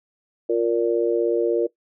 sine chord, Bb major, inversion second, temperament just, 349.6 / 466.2 / 582.7 Hz, F4 / Bb4 / D5, +2 / 0 / -14 cents, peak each -21 / -20 / -26 dBFS, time 0.49-1.67 s, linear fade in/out 10 ms, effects noise-tail reverb RT60 0.1 s tail -18 dB re dry

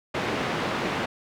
pink band-pass noise, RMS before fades -28 dBFS, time 0.14-1.06 s, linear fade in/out 10 ms, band 170 to 2700 Hz, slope 12 dB/octave, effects none

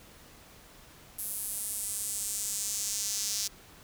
square tone with high-pass filter sweep, 103.83 Hz, G#2, in tune, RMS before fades -34 dBFS, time 1.18-3.48 s, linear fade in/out 10 ms, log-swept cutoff 11000 to 5600 Hz, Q 2.2, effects pink hiss -54 dBFS RMS until 3.83 s

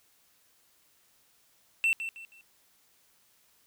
triangle tone with echo, 2688 Hz, E7, 33 cents sharp, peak -21 dBFS, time 1.84-1.93 s, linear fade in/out 0 ms, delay 160 ms, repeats 3, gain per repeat -10 dB, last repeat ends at 2.41 s, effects white hiss -66 dBFS RMS until 3.66 s

